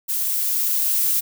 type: noise with level ramp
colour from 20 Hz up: violet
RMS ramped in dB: -23 to -19 dBFS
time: 0.08-1.21 s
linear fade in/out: 20 ms
effects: none